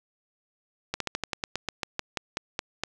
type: slowing click train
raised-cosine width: 0.2 ms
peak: -11 dBFS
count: 15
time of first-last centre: 0.94-2.836 s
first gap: 63 ms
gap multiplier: 1.11
effects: none